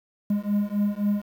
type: beating tone pair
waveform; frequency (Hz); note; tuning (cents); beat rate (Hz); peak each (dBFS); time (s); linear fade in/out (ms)
triangle; 203.4 / 207.2; G#3 / G#3; -36 / -4; 3.8; -23; 0.3-1.22; 5
effects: 8-bit